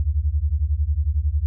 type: beating tone pair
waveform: sine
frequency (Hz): 68.7 / 79.7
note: C#2 / D#2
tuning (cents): -15 / +42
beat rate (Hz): 11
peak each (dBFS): -21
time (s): 0-1.46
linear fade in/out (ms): 0
effects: none